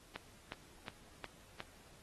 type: click train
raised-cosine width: 0.3 ms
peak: -26 dBFS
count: 5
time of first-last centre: 0.16-1.604 s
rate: 2.77 Hz
effects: pink hiss -62 dBFS RMS until 2.02 s + AAC 32 kbps